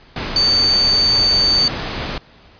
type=tone in noise; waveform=sine; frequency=4565 Hz; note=D8; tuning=50 cents flat; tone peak=-11 dBFS; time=0.36-1.68 s; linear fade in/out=2 ms; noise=pink; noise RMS=-24 dBFS; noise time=0.16-2.18 s; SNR=+10 dB; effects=pink hiss -47 dBFS RMS until 2.59 s + resampled to 11025 Hz